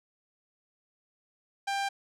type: tone with low-pass filter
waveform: sawtooth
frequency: 793 Hz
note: G5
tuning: 20 cents sharp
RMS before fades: -31 dBFS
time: 1.67-1.89 s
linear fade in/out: 10 ms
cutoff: 7800 Hz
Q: 0.64
effects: none